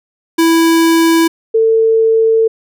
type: tone pair in turn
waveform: square / sine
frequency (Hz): 329.6 / 447.7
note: E4 / A4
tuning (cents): 0 / +30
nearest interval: perfect fourth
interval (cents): 530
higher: second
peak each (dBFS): -8 / -7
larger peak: second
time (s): 0.38-1.28 / 1.54-2.48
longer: second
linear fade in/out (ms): 10
effects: none